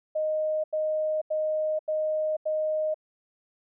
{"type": "tone bursts", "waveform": "sine", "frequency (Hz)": 620, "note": "D#5", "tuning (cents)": -6, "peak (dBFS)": -24, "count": 5, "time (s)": [0.15, 2.944], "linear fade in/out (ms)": 10, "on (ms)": 490, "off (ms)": 86, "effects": []}